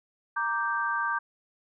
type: chord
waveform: sine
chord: G minor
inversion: first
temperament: equal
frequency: 932.3 / 1174.7 / 1568 Hz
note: Bb5 / D6 / G6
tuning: 0 / 0 / 0 cents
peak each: -32 / -30 / -29 dBFS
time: 0.36-1.19 s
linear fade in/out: 10 ms
effects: none